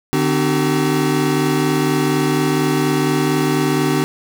square tone cluster, 150.2 / 260.3 / 304.5 / 382 Hz, D3 / C4 / D#4 / G4, +39 / -9 / -37 / -45 cents, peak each -21 dBFS, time 0.13-4.04 s, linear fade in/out 0 ms, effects none

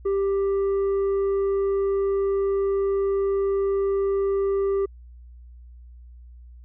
triangle tone with tanh clipping, 393.6 Hz, G4, 7 cents sharp, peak -21 dBFS, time 0.05-4.86 s, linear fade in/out 10 ms, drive 9 dB, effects added 60 Hz sine -42 dBFS peak until 6.64 s

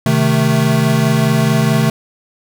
square chord, A diminished, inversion first, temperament equal, 130.81 / 155.56 / 220 Hz, C3 / Eb3 / A3, 0 / 0 / 0 cents, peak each -16 dBFS, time 0.06-1.9 s, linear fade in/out 2 ms, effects none

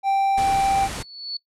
triangle tone, 784 Hz, G5, in tune, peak -15 dBFS, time 0.03-0.89 s, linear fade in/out 50 ms
pink low-pass noise, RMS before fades -31 dBFS, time 0.37-1.03 s, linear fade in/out 10 ms, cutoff 11000 Hz, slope 48 dB/octave
sine tone with exponential growth, 4435 Hz, C#8, in tune, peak -24 dBFS, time 0.68-1.37 s, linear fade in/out 5 ms, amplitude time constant 150 ms
effects noise-tail reverb RT60 0.1 s tail -22 dB re dry

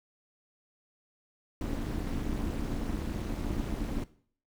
brown noise with amplitude modulation, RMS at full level -29 dBFS, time 1.61-4.04 s, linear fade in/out 2 ms, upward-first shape sine, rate 256 Hz, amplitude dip 100%, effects noise-tail reverb RT60 0.5 s tail -17 dB re dry

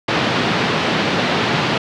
pink band-pass noise, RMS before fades -18 dBFS, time 0.08-1.78 s, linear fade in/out 5 ms, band 130 to 4200 Hz, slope 24 dB/octave, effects none

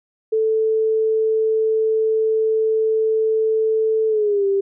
sine tone with pitch glide, 440 to 394.3 Hz, A4 to G4, 0 to +10 cents, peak -15 dBFS, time 0.32-4.61 s, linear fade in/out 10 ms, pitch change -190 cents, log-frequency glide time 4.08-4.46 s, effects none

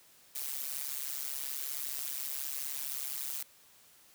blue noise with amplitude modulation, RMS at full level -34 dBFS, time 0.35-3.43 s, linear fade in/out 5 ms, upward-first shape sine, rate 139 Hz, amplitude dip 95%, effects white hiss -61 dBFS RMS until 4.14 s + high-pass 60 Hz 12 dB/octave

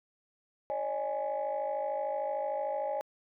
sine chord, C# suspended second, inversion none, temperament equal with one note detuned, 554.4 / 607.7 / 830.6 Hz, C#5 / D#5 / G#5, 0 / -41 / 0 cents, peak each -34 dBFS, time 0.7-3.01 s, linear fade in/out 0 ms, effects tanh soft clip ceiling -25 dBFS

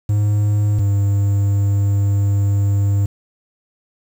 triangle tone pair in turn, 103.83 / 100.35 Hz, G#2 / G2, 0 / +41 cents, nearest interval minor second, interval 59 cents, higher first, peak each -11 dBFS, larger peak neither, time 0.09-0.79 / 0.79-3.06 s, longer second, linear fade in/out 5 ms, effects 7-bit

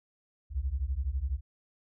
sine beating tone pair, 61.1 / 73.1 Hz, B1 / D2, -18 / -7 cents, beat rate 12 Hz, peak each -31 dBFS, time 0.5-1.41 s, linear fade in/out 50 ms, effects tanh soft clip ceiling -22 dBFS

